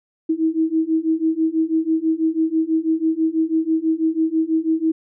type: beating tone pair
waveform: sine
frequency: 317.9 / 324 Hz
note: D#4 / E4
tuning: +37 / -30 cents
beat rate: 6.1 Hz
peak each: -20 / -19 dBFS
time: 0.29-4.92 s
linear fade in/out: 10 ms
effects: none